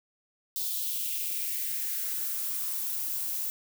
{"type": "noise with high-pass filter sweep", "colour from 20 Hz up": "violet", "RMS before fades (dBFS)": -32, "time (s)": [0.56, 3.5], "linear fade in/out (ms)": 0, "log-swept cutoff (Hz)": [3900, 620], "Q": 3, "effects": []}